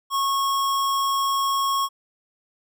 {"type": "tone", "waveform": "square", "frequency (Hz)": 1096, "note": "C#6", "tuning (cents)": -20, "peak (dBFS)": -21, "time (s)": [0.1, 1.89], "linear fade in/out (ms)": 50, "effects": []}